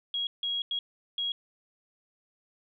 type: tone bursts at uneven times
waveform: sine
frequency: 3300 Hz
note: G#7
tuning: 12 cents flat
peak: -28 dBFS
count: 4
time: 0.14-0.27 / 0.43-0.62 / 0.71-0.79 / 1.18-1.32 s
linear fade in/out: 2 ms
effects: none